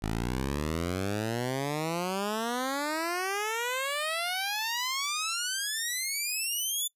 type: exponential sweep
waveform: 10% pulse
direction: up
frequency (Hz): 51.91 to 3520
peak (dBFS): -21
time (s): 0.02-6.88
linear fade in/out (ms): 10
effects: noise-tail reverb RT60 0.1 s tail -23 dB re dry + resampled to 32000 Hz